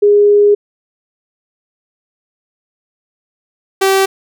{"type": "tone pair in turn", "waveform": ["sine", "sawtooth"], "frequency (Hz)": [411.4, 386.5], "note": ["G#4", "G4"], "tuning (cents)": [-16, -24], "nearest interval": "minor second", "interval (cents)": 108, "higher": "first", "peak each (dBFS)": -5, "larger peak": "neither", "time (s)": [[0.02, 0.55], [3.81, 4.06]], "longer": "first", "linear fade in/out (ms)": 10, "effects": []}